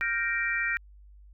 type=chord; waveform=sine; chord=G minor seventh; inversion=third; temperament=equal; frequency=1396.9 / 1568 / 1864.7 / 2349 Hz; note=F6 / G6 / Bb6 / D7; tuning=0 / 0 / 0 / 0 cents; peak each=-34 / -33 / -29 / -31 dBFS; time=0.01-0.77 s; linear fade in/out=0 ms; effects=added 50 Hz sine -49 dBFS peak until 1.33 s